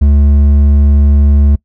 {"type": "tone with hard clipping", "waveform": "sine", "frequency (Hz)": 71.8, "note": "D2", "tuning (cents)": -39, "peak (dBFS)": -6, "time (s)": [0.01, 1.56], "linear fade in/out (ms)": 10, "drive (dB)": 6, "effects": ["noise-tail reverb RT60 0.1 s tail -23 dB re dry"]}